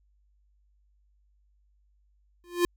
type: tone with exponential growth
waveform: square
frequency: 350 Hz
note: F4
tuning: 4 cents sharp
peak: -18 dBFS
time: 2.44-2.65 s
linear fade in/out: 0 ms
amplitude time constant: 45 ms
effects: added 50 Hz sine -63 dBFS peak until 2.76 s